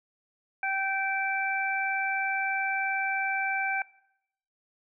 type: harmonic tone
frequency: 777 Hz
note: G5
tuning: 16 cents flat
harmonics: 1 / 2 / 3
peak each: -31 / -31 / -31 dBFS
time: 0.63-3.82 s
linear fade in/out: 2 ms
effects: noise-tail reverb RT60 0.8 s tail -21 dB re dry